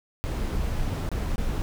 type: noise with dropouts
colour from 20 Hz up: brown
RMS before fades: -27 dBFS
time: 0.24-1.62 s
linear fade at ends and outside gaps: 0 ms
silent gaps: 1.09-1.116 / 1.359-1.381 s
effects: none